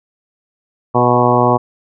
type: harmonic tone with a mistuned harmonic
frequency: 122.2 Hz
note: B2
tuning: 18 cents flat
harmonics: 1 / 2 / 3 / 4 / 5 / 6 / 7 / 8 / 9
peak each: -18 / -18 / -18 / -18 / -18 / -18 / -18 / -18 / -18 dBFS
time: 0.94-1.58 s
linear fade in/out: 20 ms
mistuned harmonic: 5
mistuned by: +18 cents
effects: none